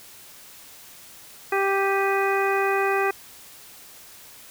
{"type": "harmonic tone with a mistuned harmonic", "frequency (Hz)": 392, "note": "G4", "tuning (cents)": 0, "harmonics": [1, 2, 3, 4, 5, 6], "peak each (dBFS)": [-23, -26, -28, -29, -30, -31], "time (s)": [1.52, 3.11], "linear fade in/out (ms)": 5, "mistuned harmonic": 6, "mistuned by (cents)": 95, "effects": ["white hiss -46 dBFS RMS until 4.5 s"]}